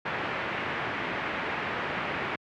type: low-pass noise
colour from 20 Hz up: white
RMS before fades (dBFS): -32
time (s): 0.05-2.36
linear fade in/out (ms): 10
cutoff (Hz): 2300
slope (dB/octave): 24
effects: high-pass 100 Hz 12 dB/octave